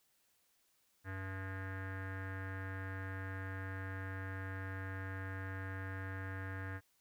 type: tone with low-pass filter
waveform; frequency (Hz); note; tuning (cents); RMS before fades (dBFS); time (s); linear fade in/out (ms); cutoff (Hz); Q
square; 95.7; G2; -41; -43; 1.04-6.81; 50; 1700; 7.6
effects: white hiss -75 dBFS RMS until 7 s